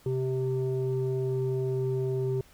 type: tone pair together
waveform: sine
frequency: 130.5 / 389.3 Hz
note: C3 / G4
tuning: -4 / -12 cents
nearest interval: octave + perfect fifth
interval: 1892 cents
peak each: -27 dBFS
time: 0.06-2.41 s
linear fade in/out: 2 ms
effects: tanh soft clip ceiling -22 dBFS + pink hiss -58 dBFS RMS until 2.53 s